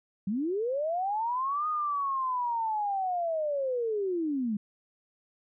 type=linear two-way sweep; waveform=sine; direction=up then down; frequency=181.7 to 1244.5 to 199.5 Hz; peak=-27 dBFS; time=0.27-4.57 s; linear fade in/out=5 ms; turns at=1.68 s; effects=none